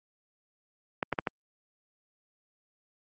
clicks, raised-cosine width 0.5 ms, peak -12 dBFS, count 4, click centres 1.028 / 1.127 / 1.188 / 1.272 s, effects high-pass 150 Hz 12 dB/octave + Opus 48 kbps

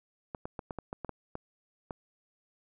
clicks, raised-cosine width 1 ms, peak -23 dBFS, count 10, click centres 0.348 / 0.455 / 0.592 / 0.708 / 0.787 / 0.929 / 1.047 / 1.093 / 1.354 / 1.908 s, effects none

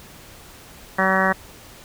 harmonic tone, 190 Hz, F#3, 46 cents sharp, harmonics 1 / 2 / 3 / 4 / 5 / 6 / 7 / 8 / 9 / 10, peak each -24 / -29 / -24 / -25 / -27 / -24 / -29 / -25 / -25 / -24 dBFS, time 0.98-1.33 s, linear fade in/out 10 ms, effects pink hiss -44 dBFS RMS until 1.84 s

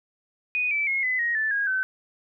sine tone with pitch steps, 2482 / 2316 / 2161 / 2016 / 1881 / 1755 / 1637.5 / 1527.9 Hz, D#7 / D7 / C#7 / B6 / A#6 / A6 / G#6 / G6, -5 / -25 / -45 / +35 / +15 / -5 / -25 / -45 cents, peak -22 dBFS, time 0.55-1.83 s, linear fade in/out 0 ms, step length 160 ms, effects none

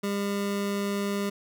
25% pulse tone, 201.2 Hz, G3, 45 cents sharp, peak -23 dBFS, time 0.03-1.3 s, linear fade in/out 10 ms, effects none

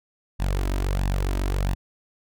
sawtooth tone with flanger, 47.27 Hz, F#1, 38 cents sharp, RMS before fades -24 dBFS, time 0.39-1.75 s, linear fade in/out 20 ms, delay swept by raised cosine 1.1 to 3.2 ms, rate 1.5 Hz, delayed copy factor +0.6, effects none

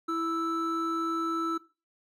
triangle tone pair together, 329.6 / 1318.4 Hz, E4 / E6, 0 / 0 cents, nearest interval 2 octaves, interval 2400 cents, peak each -29 / -28 dBFS, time 0.08-1.58 s, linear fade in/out 10 ms, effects noise-tail reverb RT60 0.3 s tail -18 dB re dry

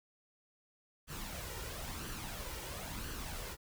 pink noise with flanger, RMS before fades -43 dBFS, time 1.07-3.57 s, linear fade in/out 50 ms, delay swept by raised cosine 0.66 to 2.16 ms, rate 0.99 Hz, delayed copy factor +0.5, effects none

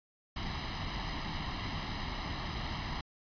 pink noise with comb filter, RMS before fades -37 dBFS, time 0.36-3.01 s, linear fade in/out 5 ms, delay 1 ms, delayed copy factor +0.65, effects resampled to 11025 Hz

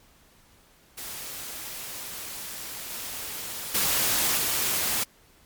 white noise with level steps, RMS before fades -37 / -35 / -24 / -26 dBFS, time 0.97-5.04 s, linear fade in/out 10 ms, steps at 2.9 / 3.74 / 4.37 s, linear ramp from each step 10 ms, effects pink hiss -58 dBFS RMS until 5.45 s + MP3 96 kbps

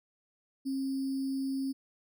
sine tone with sample-and-hold, 269.1 Hz, C4, 49 cents sharp, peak -30 dBFS, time 0.65-1.73 s, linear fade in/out 20 ms, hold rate 4900 Hz, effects none

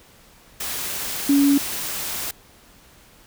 sine tone in noise, 281.5 Hz, C#4, 27 cents sharp, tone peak -13 dBFS, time 1.29-1.58 s, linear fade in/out 5 ms, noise white, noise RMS -28 dBFS, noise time 0.6-2.31 s, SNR +12 dB, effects pink hiss -51 dBFS RMS until 3.26 s

